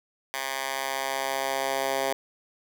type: tone with high-pass filter sweep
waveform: 10% pulse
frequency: 135.1 Hz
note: C#3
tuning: 44 cents flat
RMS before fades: -29 dBFS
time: 0.34-2.13 s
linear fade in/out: 0 ms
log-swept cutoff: 1200 to 530 Hz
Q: 1.1
effects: none